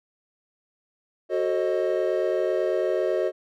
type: chord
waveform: triangle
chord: F# diminished seventh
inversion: none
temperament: equal with one note detuned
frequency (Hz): 370 / 440 / 534.2 / 622.3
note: F#4 / A4 / C5 / Eb5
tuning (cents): 0 / 0 / +36 / 0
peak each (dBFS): -24 / -27 / -26 / -25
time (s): 1.29-3.32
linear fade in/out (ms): 50
effects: none